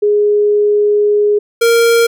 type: tone pair in turn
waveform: sine / square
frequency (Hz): 415.3 / 464.9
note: G#4 / A#4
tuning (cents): 0 / -5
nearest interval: major second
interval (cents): 195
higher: second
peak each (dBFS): -8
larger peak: neither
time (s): 0.02-1.39 / 1.61-2.07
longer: first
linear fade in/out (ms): 10
effects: none